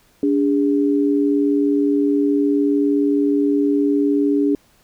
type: tone pair together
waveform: sine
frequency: 288 / 407.3 Hz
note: D4 / G#4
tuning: -34 / -34 cents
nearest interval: tritone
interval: 600 cents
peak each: -15 / -20 dBFS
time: 0.23-4.55 s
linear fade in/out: 2 ms
effects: pink hiss -56 dBFS RMS until 4.83 s